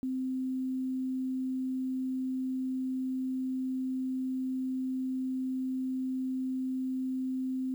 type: tone with quantisation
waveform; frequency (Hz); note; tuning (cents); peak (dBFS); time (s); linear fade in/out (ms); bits
sine; 259.6; C4; -13; -30; 0.03-7.74; 0; 10
effects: none